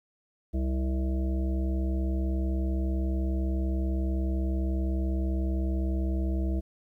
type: harmonic tone with a mistuned harmonic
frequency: 65.41 Hz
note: C2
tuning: in tune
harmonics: 1 / 3 / 5 / 7 / 9 / 10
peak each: -26 / -35 / -35 / -47 / -47 / -44 dBFS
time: 0.53-6.61 s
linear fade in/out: 20 ms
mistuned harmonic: 9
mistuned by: +16 cents
effects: 11-bit